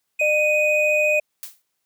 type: tone with vibrato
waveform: triangle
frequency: 2494 Hz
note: D#7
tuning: 3 cents sharp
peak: -17 dBFS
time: 0.19-1.2 s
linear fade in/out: 10 ms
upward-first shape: triangle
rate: 14 Hz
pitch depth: 9 cents each way
type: tone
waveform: sine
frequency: 604 Hz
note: D5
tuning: 48 cents sharp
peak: -19 dBFS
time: 0.21-1.2 s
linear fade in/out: 5 ms
type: noise with exponential decay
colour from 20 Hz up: blue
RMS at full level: -30 dBFS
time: 1.43-1.62 s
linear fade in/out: 0 ms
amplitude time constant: 40 ms
effects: white hiss -75 dBFS RMS until 1.85 s + high-pass 80 Hz 12 dB/octave